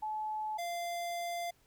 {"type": "tone pair in turn", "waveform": ["sine", "square"], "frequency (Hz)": [860, 691.9], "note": ["A5", "F5"], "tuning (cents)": [-40, -16], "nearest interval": "major third", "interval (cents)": 376, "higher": "first", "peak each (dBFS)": [-34, -36], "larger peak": "first", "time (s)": [[0.02, 0.58], [0.58, 1.51]], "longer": "second", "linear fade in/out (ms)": 10, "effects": ["pink hiss -69 dBFS RMS until 1.66 s"]}